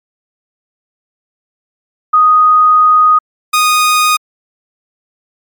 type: tone pair in turn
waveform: sine / sawtooth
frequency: 1244.5 / 1238.3 Hz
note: D#6 / D#6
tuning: 0 / -9 cents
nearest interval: unison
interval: 9 cents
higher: first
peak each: -4 dBFS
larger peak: neither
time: 2.13-3.19 / 3.53-4.17 s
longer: first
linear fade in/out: 10 ms
effects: MP3 96 kbps